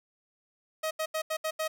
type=tone bursts at uneven times; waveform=sawtooth; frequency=631 Hz; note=D#5; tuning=24 cents sharp; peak=-25 dBFS; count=6; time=0.83-0.91 / 0.99-1.06 / 1.14-1.22 / 1.3-1.37 / 1.44-1.51 / 1.59-1.68 s; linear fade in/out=10 ms; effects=none